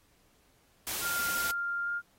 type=noise; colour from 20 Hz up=white; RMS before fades=-35 dBFS; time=0.87-1.51 s; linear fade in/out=0 ms
type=tone with pitch glide; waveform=sine; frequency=1396.9 to 1407.4 Hz; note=F6 to F6; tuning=0 to +13 cents; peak=-30 dBFS; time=1.01-2.02 s; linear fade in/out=50 ms; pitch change=+13 cents; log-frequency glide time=1.83-1.9 s
effects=pink hiss -67 dBFS RMS until 2.18 s + AAC 48 kbps